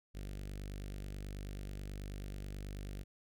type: tone with notch filter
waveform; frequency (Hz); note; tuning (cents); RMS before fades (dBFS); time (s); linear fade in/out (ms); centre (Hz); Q
sawtooth; 49.26; G1; +9; -44; 0.14-3.04; 20; 970; 0.8
effects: none